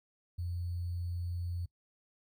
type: tone with sample-and-hold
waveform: sine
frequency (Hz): 87.31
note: F2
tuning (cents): 0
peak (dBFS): -34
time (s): 0.38-1.66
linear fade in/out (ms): 10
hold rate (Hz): 4410
effects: noise-tail reverb RT60 0.1 s tail -22 dB re dry